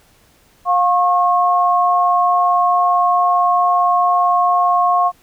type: tone pair together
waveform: sine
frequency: 710 / 1087.7 Hz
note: F5 / C#6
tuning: +28 / -33 cents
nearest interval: perfect fifth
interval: 739 cents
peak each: -14 dBFS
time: 0.65-5.12 s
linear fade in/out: 50 ms
effects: pink hiss -53 dBFS RMS until 5.22 s